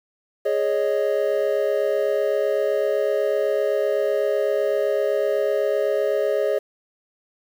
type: chord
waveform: triangle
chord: Ab suspended fourth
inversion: none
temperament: equal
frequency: 415.3 / 554.4 / 622.3 Hz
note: Ab4 / Db5 / Eb5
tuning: 0 / 0 / 0 cents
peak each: -21 / -21 / -22 dBFS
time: 0.45-6.59 s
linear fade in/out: 10 ms
effects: 8-bit